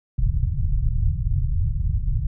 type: low-pass noise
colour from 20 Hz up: pink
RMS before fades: -21 dBFS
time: 0.18-2.27 s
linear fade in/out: 5 ms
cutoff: 140 Hz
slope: 48 dB/octave
effects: none